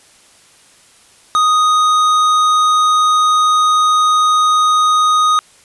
sine tone with tanh clipping, 1244.5 Hz, D#6, in tune, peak -11 dBFS, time 1.35-5.39 s, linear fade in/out 0 ms, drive 13 dB, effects white hiss -47 dBFS RMS until 5.64 s + resampled to 24000 Hz

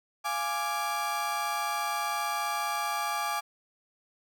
35% pulse chord, D diminished, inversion first, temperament equal with one note detuned, 695.6 / 830.6 / 1174.7 Hz, F5 / Ab5 / D6, -7 / 0 / 0 cents, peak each -36 / -31 / -30 dBFS, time 0.24-3.41 s, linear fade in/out 20 ms, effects none

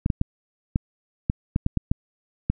clicks, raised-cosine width 5 ms, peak -8 dBFS, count 10, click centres 0.061 / 0.102 / 0.214 / 0.759 / 1.299 / 1.561 / 1.664 / 1.773 / 1.915 / 2.5 s, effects none

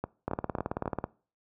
two click trains, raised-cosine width 1 ms, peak -16 / -18 dBFS, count 15 / 4, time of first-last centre 0.28-1.041 / 0.04-0.857 s, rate 18.4 / 3.67 Hz, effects noise-tail reverb RT60 0.4 s tail -22 dB re dry + high-pass 60 Hz 12 dB/octave

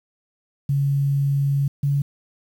sine tone pair in turn, 140 / 141.38 Hz, C#3 / C#3, +18 / +34 cents, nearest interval unison, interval 16 cents, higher second, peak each -17 dBFS, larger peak neither, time 0.69-1.68 / 1.83-2.02 s, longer first, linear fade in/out 5 ms, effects 8-bit

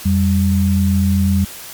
sine tone pair together, 86.82 / 194.9 Hz, F2 / G3, -10 / -10 cents, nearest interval octave + major second, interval 1400 cents, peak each -14 dBFS, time 0.05-1.45 s, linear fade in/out 10 ms, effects white hiss -33 dBFS RMS until 1.73 s + MP3 96 kbps

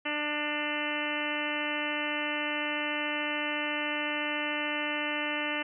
harmonic tone with a mistuned harmonic, 297.7 Hz, D4, 24 cents sharp, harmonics 1 / 2 / 3 / 4 / 5 / 6 / 7 / 8 / 9 / 10, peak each -37 / -38 / -40 / -41 / -40 / -37 / -37 / -41 / -37 / -39 dBFS, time 0.05-5.63 s, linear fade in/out 10 ms, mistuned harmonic 5, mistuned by -22 cents, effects none

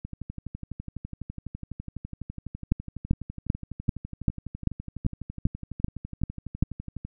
two click trains, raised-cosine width 5 ms, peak -9 / -23 dBFS, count 11 / 85, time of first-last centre 2.72-6.626 / 0.05-7.05 s, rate 2.56 / 12 Hz, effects none

